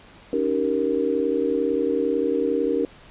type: chord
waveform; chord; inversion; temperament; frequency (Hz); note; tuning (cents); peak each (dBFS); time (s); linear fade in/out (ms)
sine; Eb dominant seventh; third; just; 280 / 311.1 / 388.9 / 466.7; Db4 / Eb4 / G4 / Bb4; +18 / 0 / -14 / +2; -26 / -27 / -26 / -23; 0.33-2.85; 2
effects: pink hiss -48 dBFS RMS until 3.1 s + resampled to 8000 Hz